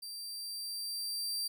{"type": "tone with level ramp", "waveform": "sawtooth", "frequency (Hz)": 4699, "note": "D8", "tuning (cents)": 0, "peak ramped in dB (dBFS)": [-39, -30], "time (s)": [0.02, 1.48], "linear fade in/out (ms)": 10, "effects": []}